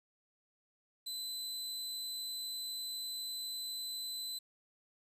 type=tone; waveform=sawtooth; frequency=4024 Hz; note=B7; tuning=32 cents sharp; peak=-36 dBFS; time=1.06-4.39 s; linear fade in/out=10 ms; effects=resampled to 32000 Hz + 11-bit